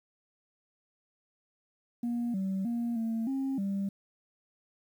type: tone with pitch steps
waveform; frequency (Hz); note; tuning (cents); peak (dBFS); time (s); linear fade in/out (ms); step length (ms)
sine; 238 / 191.8 / 235.7 / 225.9 / 269.1 / 197.1; A#3 / G3 / A#3 / A3 / C4 / G3; +36 / -37 / +19 / +46 / +49 / +10; -27; 2.03-3.89; 5; 310
effects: tanh soft clip ceiling -27 dBFS + 10-bit

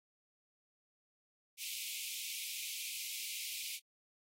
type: high-pass noise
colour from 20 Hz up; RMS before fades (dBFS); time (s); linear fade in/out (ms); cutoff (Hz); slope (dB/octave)
pink; -43; 1.57-3.8; 50; 2200; 96
effects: AAC 48 kbps

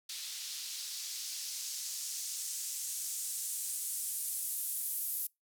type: noise with band-pass filter sweep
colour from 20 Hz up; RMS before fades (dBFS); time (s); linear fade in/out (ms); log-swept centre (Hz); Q
blue; -39; 0.09-5.27; 5; 3900 to 12000; 1.4
effects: noise-tail reverb RT60 0.2 s tail -26 dB re dry

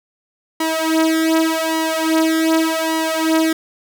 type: tone with flanger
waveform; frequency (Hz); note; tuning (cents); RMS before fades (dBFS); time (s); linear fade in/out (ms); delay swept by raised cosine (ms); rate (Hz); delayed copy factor
sawtooth; 321.5; E4; -43; -17; 0.6-3.53; 5; 1 to 3.7; 0.85; +0.95
effects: none

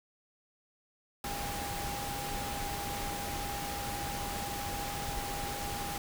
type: tone in noise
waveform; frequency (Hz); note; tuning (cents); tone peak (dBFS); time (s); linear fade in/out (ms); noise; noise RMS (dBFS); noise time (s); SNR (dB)
sine; 809; G#5; -46; -39; 1.24-5.98; 2; pink; -38; 1.24-5.98; -4
effects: none

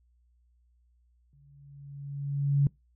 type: tone with exponential growth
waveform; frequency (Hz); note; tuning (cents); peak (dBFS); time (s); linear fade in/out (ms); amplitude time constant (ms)
sine; 141.1; C#3; +31; -18; 1.33-2.67; 2; 290
effects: noise-tail reverb RT60 0.2 s tail -25 dB re dry + added 60 Hz sine -63 dBFS peak until 2.95 s

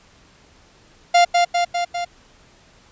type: tone with echo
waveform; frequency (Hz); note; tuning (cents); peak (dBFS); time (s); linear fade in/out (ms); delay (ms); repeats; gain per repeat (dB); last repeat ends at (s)
45% pulse; 698.5; F5; 0; -10; 1.14-1.25; 10; 200; 4; -3; 2.05
effects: pink hiss -52 dBFS RMS until 2.91 s + resampled to 16000 Hz

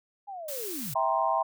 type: linear sweep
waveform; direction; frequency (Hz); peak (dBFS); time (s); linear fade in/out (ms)
sine; down; 828 to 103.83; -36; 0.27-0.95; 20
type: noise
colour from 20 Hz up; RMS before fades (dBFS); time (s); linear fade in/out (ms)
blue; -37; 0.48-0.94; 5
type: chord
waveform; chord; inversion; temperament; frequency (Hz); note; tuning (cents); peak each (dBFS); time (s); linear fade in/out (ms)
sine; C dominant seventh; first; just; 654.1 / 784.9 / 941.9 / 1046.5; E5 / G5 / Bb5 / C6; -14 / +2 / +18 / 0; -29; 0.95-1.43; 10
effects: none

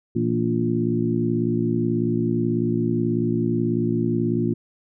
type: harmonic tone with a mistuned harmonic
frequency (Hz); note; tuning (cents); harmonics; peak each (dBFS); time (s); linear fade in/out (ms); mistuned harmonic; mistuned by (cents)
58.27; A#1; 0; 2 / 3 / 4 / 5 / 6; -26 / -27 / -24 / -27 / -25; 0.15-4.54; 10; 3; -70
effects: none

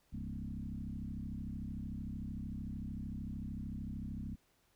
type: tone with frequency modulation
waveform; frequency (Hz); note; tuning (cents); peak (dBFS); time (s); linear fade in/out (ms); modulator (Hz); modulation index
sine; 140; C#3; +18; -39; 0.12-4.36; 20; 33.3; 3.3
effects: pink hiss -73 dBFS RMS until 4.75 s

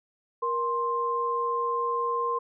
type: tone pair together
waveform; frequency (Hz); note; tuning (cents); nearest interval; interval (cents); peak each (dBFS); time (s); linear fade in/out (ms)
sine; 471.6 / 1050.8; A#4 / C6; +20 / +7; octave + major second; 1387; -30 / -26; 0.42-2.39; 10
effects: none

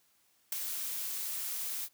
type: noise with ADSR envelope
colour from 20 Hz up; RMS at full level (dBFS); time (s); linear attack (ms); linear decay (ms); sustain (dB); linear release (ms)
blue; -31; 0.52-1.89; 4; 13; -6; 55
effects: white hiss -70 dBFS RMS until 1.93 s + high-pass 60 Hz 12 dB/octave

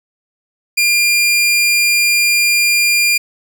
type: tone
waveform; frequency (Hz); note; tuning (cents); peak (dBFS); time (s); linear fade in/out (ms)
sawtooth; 2400; D7; +37; -7; 0.77-3.18; 10
effects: none

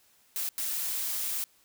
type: noise bursts at uneven times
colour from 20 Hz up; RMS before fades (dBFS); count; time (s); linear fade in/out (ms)
blue; -32; 2; 0.36-0.49 / 0.58-1.44; 0
effects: white hiss -64 dBFS RMS until 1.64 s

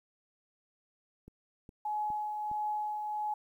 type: click train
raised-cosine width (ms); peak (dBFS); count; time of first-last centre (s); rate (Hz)
3; -37; 4; 1.28-2.515; 2.43
type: tone with tremolo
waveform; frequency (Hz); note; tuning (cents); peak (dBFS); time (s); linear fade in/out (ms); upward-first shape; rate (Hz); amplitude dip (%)
sine; 845; G#5; +30; -30; 1.85-3.34; 5; triangle; 1.5; 40
effects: 11-bit

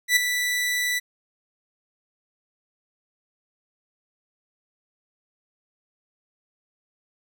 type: tone with ADSR envelope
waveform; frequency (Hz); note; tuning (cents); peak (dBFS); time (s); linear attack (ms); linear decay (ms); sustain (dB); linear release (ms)
sawtooth; 1973; B6; -2; -10; 0.08-1; 83; 10; -9; 23
effects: none

